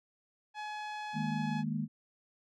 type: tone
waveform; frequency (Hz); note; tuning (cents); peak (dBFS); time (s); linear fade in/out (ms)
sawtooth; 846; G#5; +32; -34; 0.54-1.64; 50
type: chord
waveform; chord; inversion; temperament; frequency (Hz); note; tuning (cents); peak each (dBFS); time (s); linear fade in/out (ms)
sine; D# suspended fourth; none; equal; 155.56 / 207.7 / 233.1; D#3 / G#3 / A#3; 0 / 0 / 0; -36; 1.13-1.88; 50
effects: low-pass 4000 Hz 12 dB/octave